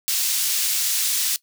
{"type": "high-pass noise", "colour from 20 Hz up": "pink", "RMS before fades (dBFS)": -22, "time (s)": [0.08, 1.36], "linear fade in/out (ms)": 0, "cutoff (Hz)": 4400, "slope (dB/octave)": 12, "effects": ["noise-tail reverb RT60 0.1 s tail -19 dB re dry"]}